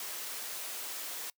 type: high-pass noise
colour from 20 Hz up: white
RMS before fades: -40 dBFS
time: 0-1.3 s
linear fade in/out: 2 ms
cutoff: 350 Hz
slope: 12 dB/octave
effects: noise-tail reverb RT60 0.1 s tail -24 dB re dry